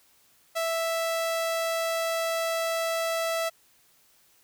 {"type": "tone", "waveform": "sawtooth", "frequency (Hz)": 659.3, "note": "E5", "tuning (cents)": 0, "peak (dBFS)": -22, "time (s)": [0.55, 3.5], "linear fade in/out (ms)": 20, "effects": ["white hiss -62 dBFS RMS until 4.43 s"]}